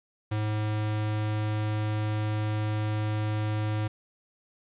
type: tone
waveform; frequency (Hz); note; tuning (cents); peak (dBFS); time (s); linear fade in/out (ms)
square; 106.8; G#2; +49; -27; 0.31-3.88; 10
effects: resampled to 8000 Hz + 9-bit

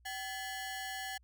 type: ring-modulated tone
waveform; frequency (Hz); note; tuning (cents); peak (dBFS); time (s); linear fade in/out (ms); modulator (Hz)
sawtooth; 1244.5; D#6; 0; -32; 0.05-1.18; 10; 475
effects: added 60 Hz sine -62 dBFS peak until 1.23 s

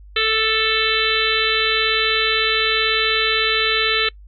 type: harmonic tone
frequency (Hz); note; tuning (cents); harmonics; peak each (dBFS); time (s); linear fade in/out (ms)
441; A4; +4; 1 / 3 / 4 / 5 / 6 / 7 / 8 / 9; -24 / -24 / -24 / -24 / -24 / -24 / -24 / -24; 0.16-4.09; 5
effects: noise-tail reverb RT60 0.1 s tail -25 dB re dry + added 50 Hz sine -39 dBFS peak until 4.27 s

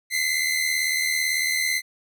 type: tone pair together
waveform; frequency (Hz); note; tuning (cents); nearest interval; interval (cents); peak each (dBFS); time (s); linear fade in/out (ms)
sawtooth; 2021 / 2099; B6 / C7; +39 / +5; minor second; 66; -21; 0.1-1.82; 50
effects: none

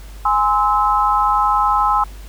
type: chord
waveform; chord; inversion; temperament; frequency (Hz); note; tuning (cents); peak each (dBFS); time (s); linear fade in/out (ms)
sine; Ab augmented; none; just; 830.6 / 1038.3 / 1297.8; Ab5 / C6 / E6; 0 / -14 / -27; -17; 0.25-2.04; 5
effects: added 50 Hz sine -32 dBFS peak until 2.28 s + pink hiss -44 dBFS RMS until 2.28 s

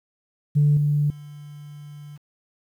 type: tone with level steps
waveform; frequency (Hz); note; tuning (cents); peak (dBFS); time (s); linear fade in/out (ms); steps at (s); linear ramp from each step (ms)
sine; 146.83; D3; 0; -13 / -17 / -37; 0.55-2.18; 20; 0.77 / 1.1; 2
effects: tanh soft clip ceiling -10 dBFS + 9-bit

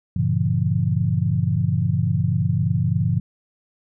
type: chord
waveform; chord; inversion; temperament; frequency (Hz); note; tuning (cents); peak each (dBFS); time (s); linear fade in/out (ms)
sine; G diminished seventh; none; just; 98 / 117.6 / 141.12 / 169.34; G2 / Bb2 / Db3 / Fb3; 0 / +16 / +31 / +47; -23; 0.16-3.2; 5
effects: none

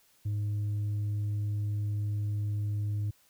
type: tone with tanh clipping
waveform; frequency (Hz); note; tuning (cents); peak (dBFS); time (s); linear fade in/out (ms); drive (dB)
triangle; 103.83; G#2; 0; -29; 0.25-3.11; 10; 7
effects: white hiss -65 dBFS RMS until 3.29 s

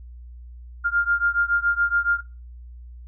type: beating tone pair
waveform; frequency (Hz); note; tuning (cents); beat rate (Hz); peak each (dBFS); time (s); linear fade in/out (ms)
sine; 1400 / 1407.1; F6 / F6; +4 / +13; 7.1; -22; 0.84-2.21; 20
effects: noise-tail reverb RT60 0.3 s tail -20 dB re dry + added 60 Hz sine -38 dBFS peak until 3.07 s

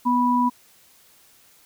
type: tone pair together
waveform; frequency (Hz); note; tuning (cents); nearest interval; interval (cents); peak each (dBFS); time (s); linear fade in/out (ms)
sine; 246.2 / 983; B3 / B5; -5 / -8; 2 octaves; 2397; -20 / -19; 0.05-0.5; 20
effects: white hiss -55 dBFS RMS until 1.65 s

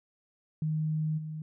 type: tone with level steps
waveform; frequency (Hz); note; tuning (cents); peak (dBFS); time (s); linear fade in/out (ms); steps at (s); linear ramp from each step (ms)
sine; 155.56; D#3; 0; -27 / -35; 0.62-1.42; 2; 1.17; 20
effects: none

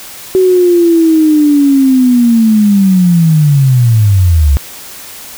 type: linear sweep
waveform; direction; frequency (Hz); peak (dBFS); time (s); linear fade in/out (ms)
sine; down; 377.3 to 66.4; -4; 0.35-4.57; 0
effects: white hiss -29 dBFS RMS until 5.37 s

